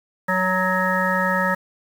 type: harmonic tone with a mistuned harmonic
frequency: 186.1 Hz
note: F#3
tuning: 10 cents sharp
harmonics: 1 / 3 / 5 / 7 / 9 / 10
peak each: -25 / -25 / -25 / -25 / -25 / -25 dBFS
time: 0.28-1.55 s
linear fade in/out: 10 ms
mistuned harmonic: 7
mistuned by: -23 cents
effects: 7-bit